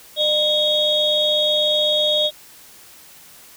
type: tone cluster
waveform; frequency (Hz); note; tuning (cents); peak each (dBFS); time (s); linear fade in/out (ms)
sine; 604 / 3332 / 3722; D5 / G#7 / A#7; +48 / +5 / -3; -19; 0.16-2.31; 50
effects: tanh soft clip ceiling -8 dBFS + white hiss -45 dBFS RMS until 3.56 s